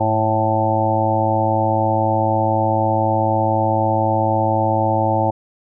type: harmonic tone with a mistuned harmonic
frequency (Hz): 110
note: A2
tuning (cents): 0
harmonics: 1 / 2 / 3 / 5 / 6 / 7 / 8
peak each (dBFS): -21 / -27 / -24 / -22 / -24 / -21 / -21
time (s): 0-5.31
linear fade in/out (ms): 10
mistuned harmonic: 1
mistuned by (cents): -64
effects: none